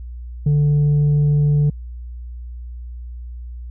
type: tone with tanh clipping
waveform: sine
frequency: 146.83 Hz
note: D3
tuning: in tune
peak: -13 dBFS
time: 0.46-1.7 s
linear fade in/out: 5 ms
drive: 2 dB
effects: added 60 Hz sine -29 dBFS peak until 3.7 s